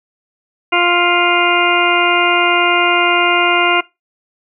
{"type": "harmonic tone", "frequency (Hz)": 350.1, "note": "F4", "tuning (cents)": 4, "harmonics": [1, 2, 3, 4, 6, 7, 8], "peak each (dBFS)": [-18, -18, -18, -18, -18, -18, -18], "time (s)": [0.72, 3.81], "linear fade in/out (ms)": 10, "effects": ["noise-tail reverb RT60 0.2 s tail -20 dB re dry"]}